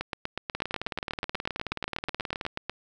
two click trains, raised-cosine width 0.3 ms, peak -14 / -15 dBFS, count 23 / 37, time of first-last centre 0.01-2.696 / 0.55-2.465 s, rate 8.19 / 18.8 Hz, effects none

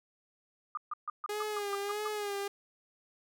sine tone bursts, 1213 Hz, D#6, 44 cents flat, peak -33 dBFS, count 9, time 0.75-2.077 s, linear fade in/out 2 ms, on 23 ms, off 140 ms
sawtooth tone with vibrato, 412.2 Hz, G#4, 13 cents flat, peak -30 dBFS, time 1.29-2.48 s, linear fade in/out 5 ms, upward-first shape sine, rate 1.6 Hz, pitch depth 57 cents each way
effects none

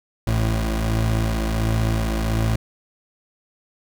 25% pulse tone pair together, 55.7 / 110 Hz, A1 / A2, +22 / 0 cents, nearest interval octave, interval 1178 cents, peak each -17 / -20 dBFS, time 0.27-2.56 s, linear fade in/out 5 ms, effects none

